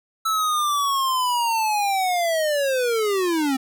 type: linear sweep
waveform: square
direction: down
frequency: 1318.5 to 257.9 Hz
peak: -20 dBFS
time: 0.25-3.57 s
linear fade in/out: 10 ms
effects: none

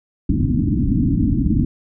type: low-pass noise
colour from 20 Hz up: white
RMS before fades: -17 dBFS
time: 0.29-1.65 s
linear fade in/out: 5 ms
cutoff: 310 Hz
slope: 96 dB/octave
effects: none

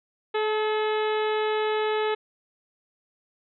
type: harmonic tone with a mistuned harmonic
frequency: 429 Hz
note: A4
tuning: 44 cents flat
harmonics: 1 / 2 / 3 / 4 / 5 / 6 / 7 / 8 / 9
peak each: -24 / -30 / -34 / -36 / -38 / -40 / -41 / -42 / -43 dBFS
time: 0.34-2.15 s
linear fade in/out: 10 ms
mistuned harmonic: 2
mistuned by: +20 cents
effects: none

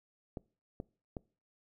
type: clicks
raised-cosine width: 2 ms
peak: -26 dBFS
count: 3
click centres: 0.372 / 0.801 / 1.168 s
effects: noise-tail reverb RT60 0.4 s tail -24 dB re dry

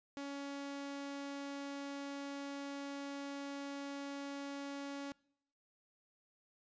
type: tone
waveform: sawtooth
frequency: 280.5 Hz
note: C#4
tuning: 21 cents sharp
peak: -38 dBFS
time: 0.17-5.12 s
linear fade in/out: 0 ms
effects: noise-tail reverb RT60 0.7 s tail -24 dB re dry + resampled to 16000 Hz

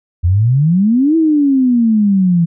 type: exponential two-way sweep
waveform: sine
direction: up then down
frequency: 82.41 to 330 to 165.1 Hz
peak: -8 dBFS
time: 0.23-2.46 s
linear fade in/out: 20 ms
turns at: 1.16 s
effects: none

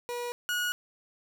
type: tone pair in turn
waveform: 30% pulse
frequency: 483.3 / 1452.5 Hz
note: B4 / F#6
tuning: -38 / -32 cents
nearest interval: octave + perfect fifth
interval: 1906 cents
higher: second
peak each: -30 / -25 dBFS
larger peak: second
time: 0.09-0.32 / 0.49-0.72 s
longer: neither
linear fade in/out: 0 ms
effects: none

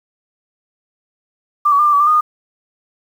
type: tone with pitch steps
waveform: sine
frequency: 1184 / 1133 / 1199 / 1186 / 1143 / 1187 / 1230 / 1222 Hz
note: D6 / C#6 / D6 / D6 / D6 / D6 / D#6 / D#6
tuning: +14 / +37 / +36 / +17 / -47 / +18 / -20 / -32 cents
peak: -9 dBFS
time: 1.65-2.21 s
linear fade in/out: 10 ms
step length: 70 ms
effects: 7-bit

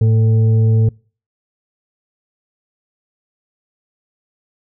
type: tone with frequency modulation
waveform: sine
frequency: 110 Hz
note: A2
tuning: in tune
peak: -9 dBFS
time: 0.01-0.89 s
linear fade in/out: 5 ms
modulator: 335 Hz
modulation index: 0.34
effects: noise-tail reverb RT60 0.4 s tail -26 dB re dry

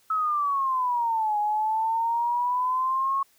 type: exponential two-way sweep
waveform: sine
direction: down then up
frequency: 1300 to 830.6 to 1100 Hz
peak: -22 dBFS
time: 0.1-3.23 s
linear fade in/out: 5 ms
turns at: 1.38 s
effects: white hiss -62 dBFS RMS until 3.38 s

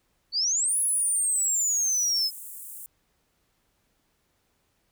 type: exponential two-way sweep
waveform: sine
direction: up then down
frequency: 4400 to 10620 to 5100 Hz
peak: -22 dBFS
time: 0.32-2.31 s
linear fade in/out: 50 ms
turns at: 0.8 s
type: high-pass noise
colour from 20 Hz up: pink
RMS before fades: -41 dBFS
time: 0.69-2.86 s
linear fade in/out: 0 ms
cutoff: 8000 Hz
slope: 48 dB/octave
effects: pink hiss -71 dBFS RMS until 4.91 s

